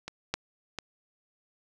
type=clicks; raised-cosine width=0.2 ms; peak=-20 / -11 / -17 dBFS; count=3; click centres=0.08 / 0.34 / 0.787 s; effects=none